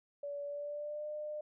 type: tone with pitch glide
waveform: sine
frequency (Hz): 573 to 602.2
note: D5 to D5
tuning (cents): -43 to +43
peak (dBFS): -38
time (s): 0.23-1.41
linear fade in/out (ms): 5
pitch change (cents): +86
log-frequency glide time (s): 0.44-1.06
effects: none